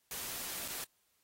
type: noise with dropouts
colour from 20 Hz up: white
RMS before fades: -41 dBFS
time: 0.11-0.84 s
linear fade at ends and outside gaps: 1 ms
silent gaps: 0.679-0.683 s
effects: white hiss -75 dBFS RMS until 1.23 s + AAC 48 kbps